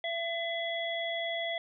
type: harmonic tone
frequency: 672 Hz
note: E5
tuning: 33 cents sharp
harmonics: 1 / 3 / 5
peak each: -34 / -36 / -37 dBFS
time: 0.04-1.58 s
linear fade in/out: 2 ms
effects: none